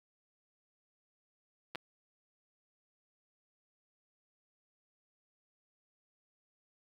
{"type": "clicks", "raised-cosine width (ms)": 0.3, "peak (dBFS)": [-24, -23], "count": 2, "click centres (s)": [1.75, 1.756], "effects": ["high-pass 150 Hz 12 dB/octave", "9-bit"]}